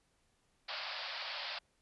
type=band-pass noise; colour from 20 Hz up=white; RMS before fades=-42 dBFS; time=0.68-1.59 s; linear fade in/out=10 ms; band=540 to 5000 Hz; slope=96 dB/octave; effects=pink hiss -75 dBFS RMS until 1.81 s + resampled to 24000 Hz